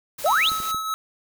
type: noise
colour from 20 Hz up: white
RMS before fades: -35 dBFS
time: 0.18-0.72 s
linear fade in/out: 10 ms
type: exponential sweep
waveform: sine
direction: up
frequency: 530 to 4344 Hz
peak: -17 dBFS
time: 0.24-0.5 s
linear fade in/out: 10 ms
type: tone with tremolo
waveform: square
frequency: 1293 Hz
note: E6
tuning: 34 cents flat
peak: -23 dBFS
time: 0.26-0.94 s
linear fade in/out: 0 ms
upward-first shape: triangle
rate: 4.8 Hz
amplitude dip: 50%
type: clicks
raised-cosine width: 3 ms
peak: -26 dBFS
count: 3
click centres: 0.518 / 0.602 / 0.746 s
effects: none